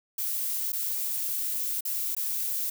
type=noise with dropouts; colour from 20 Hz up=violet; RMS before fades=-30 dBFS; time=0.18-2.7 s; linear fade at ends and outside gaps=5 ms; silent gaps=0.721-0.729 / 1.808-1.851 / 2.15-2.166 s; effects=none